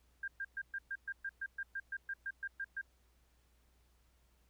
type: tone bursts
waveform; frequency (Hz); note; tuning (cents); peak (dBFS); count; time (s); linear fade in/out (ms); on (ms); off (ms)
sine; 1597; G6; +32; -37; 16; 0.23-2.814; 5; 49; 120
effects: added 60 Hz sine -69 dBFS peak until 4.49 s + pink hiss -75 dBFS RMS until 4.49 s